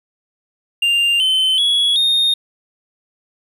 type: tone with pitch steps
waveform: triangle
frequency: 2794 / 3065 / 3361 / 3687 Hz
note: F7 / G7 / G#7 / A#7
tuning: 0 / -40 / +20 / -20 cents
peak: -11 dBFS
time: 0.82-2.34 s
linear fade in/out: 5 ms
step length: 380 ms
effects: none